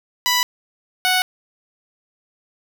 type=tone pair in turn; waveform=10% pulse; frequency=987.8 / 739.2 Hz; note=B5 / F#5; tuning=0 / -2 cents; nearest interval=perfect fourth; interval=502 cents; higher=first; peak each=-7 dBFS; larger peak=neither; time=0.26-0.43 / 1.05-1.22 s; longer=neither; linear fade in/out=0 ms; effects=none

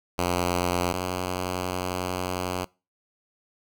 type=tone pair in turn; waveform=5% pulse; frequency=88.8 / 91.09 Hz; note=F2 / F#2; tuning=+29 / -27 cents; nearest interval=unison; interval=44 cents; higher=second; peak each=-12 / -16 dBFS; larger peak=first; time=0.18-0.93 / 0.93-2.65 s; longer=second; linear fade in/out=10 ms; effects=noise-tail reverb RT60 0.3 s tail -24 dB re dry

